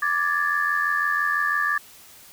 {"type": "tone cluster", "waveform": "sine", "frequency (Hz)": [1174, 1680, 1766], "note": ["D6", "G#6", "A6"], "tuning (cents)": [-1, 19, 6], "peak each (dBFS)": -24, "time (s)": [0.02, 1.78], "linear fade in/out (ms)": 5, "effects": ["tanh soft clip ceiling -11 dBFS", "white hiss -48 dBFS RMS until 2.32 s"]}